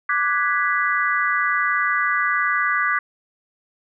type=chord; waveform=sine; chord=G# half-diminished seventh; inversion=second; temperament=equal; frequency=1174.7 / 1480 / 1661.2 / 1975.5 Hz; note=D6 / F#6 / G#6 / B6; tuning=0 / 0 / 0 / 0 cents; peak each=-22 / -24 / -24 / -23 dBFS; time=0.09-2.99 s; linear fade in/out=5 ms; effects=none